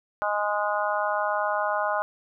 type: harmonic tone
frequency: 207.3 Hz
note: G#3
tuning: 3 cents flat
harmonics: 3 / 4 / 5 / 6 / 7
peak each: -28 / -29 / -30 / -31 / -31 dBFS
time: 0.22-2.02 s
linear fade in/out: 0 ms
effects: none